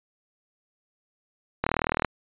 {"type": "click train", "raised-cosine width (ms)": 0.5, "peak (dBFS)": -8, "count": 17, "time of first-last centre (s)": [1.64, 2.047], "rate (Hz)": 39.3, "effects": ["resampled to 8000 Hz"]}